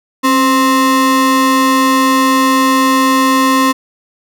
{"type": "ring-modulated tone", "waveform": "square", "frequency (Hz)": 392, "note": "G4", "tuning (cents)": 0, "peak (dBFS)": -6, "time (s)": [0.23, 3.73], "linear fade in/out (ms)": 20, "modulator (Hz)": 660, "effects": []}